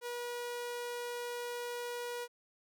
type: tone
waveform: sawtooth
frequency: 482.6 Hz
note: B4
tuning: 40 cents flat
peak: -34 dBFS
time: 0.01-2.28 s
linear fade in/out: 50 ms
effects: none